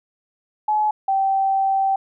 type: tone pair in turn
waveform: sine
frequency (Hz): 851 / 776.5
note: G#5 / G5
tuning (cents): +42 / -17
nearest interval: major second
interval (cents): 159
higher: first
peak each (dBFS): -16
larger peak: neither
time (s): 0.68-0.91 / 1.08-1.96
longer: second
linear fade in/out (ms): 5
effects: none